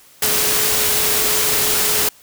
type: tone in noise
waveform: sine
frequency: 425.7 Hz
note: G#4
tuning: 43 cents sharp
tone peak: -28 dBFS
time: 0.22-2.09 s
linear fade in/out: 5 ms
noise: white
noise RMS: -17 dBFS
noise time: 0.22-2.09 s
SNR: -14 dB
effects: white hiss -48 dBFS RMS until 2.22 s